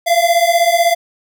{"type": "beating tone pair", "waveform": "square", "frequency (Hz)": [677, 693], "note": ["E5", "F5"], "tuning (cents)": [46, -14], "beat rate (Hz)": 16, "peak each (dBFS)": -14, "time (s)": [0.06, 0.95], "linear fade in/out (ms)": 20, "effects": []}